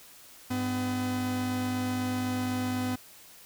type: tone pair together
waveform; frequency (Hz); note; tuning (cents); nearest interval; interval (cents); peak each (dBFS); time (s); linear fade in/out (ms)
45% pulse; 100.05 / 252.1; G2 / B3; +36 / +36; octave + major third; 1600; -35 / -29; 0.5-2.96; 10
effects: white hiss -52 dBFS RMS until 3.45 s